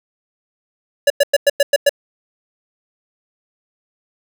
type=tone bursts; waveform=square; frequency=569 Hz; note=C#5; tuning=45 cents sharp; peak=-9 dBFS; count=7; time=1.07-1.894 s; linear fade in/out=5 ms; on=32 ms; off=100 ms; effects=none